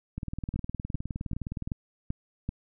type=two click trains; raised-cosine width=5 ms; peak=-18 / -21 dBFS; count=6 / 30; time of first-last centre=0.56-2.491 / 0.18-1.675 s; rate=2.59 / 19.4 Hz; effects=none